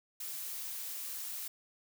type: noise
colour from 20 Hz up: blue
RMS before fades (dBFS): -41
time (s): 0.2-1.48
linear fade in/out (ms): 5
effects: none